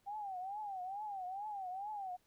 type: tone with vibrato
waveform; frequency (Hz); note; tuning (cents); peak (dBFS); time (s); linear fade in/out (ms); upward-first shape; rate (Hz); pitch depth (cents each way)
sine; 787; G5; +7; -40; 0.06-2.17; 20; triangle; 2.3; 170
effects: pink hiss -75 dBFS RMS until 2.26 s